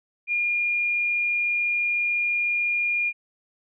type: tone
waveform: sine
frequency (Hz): 2418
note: D7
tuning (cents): +50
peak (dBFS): -21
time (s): 0.27-3.13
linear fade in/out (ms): 50
effects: none